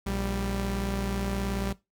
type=tone pair together; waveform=sawtooth; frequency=58.58 / 196.2 Hz; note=A#1 / G3; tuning=+9 / +2 cents; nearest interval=octave + major sixth; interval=2093 cents; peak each=-27 dBFS; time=0.06-1.73 s; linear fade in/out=10 ms; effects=noise-tail reverb RT60 0.2 s tail -18 dB re dry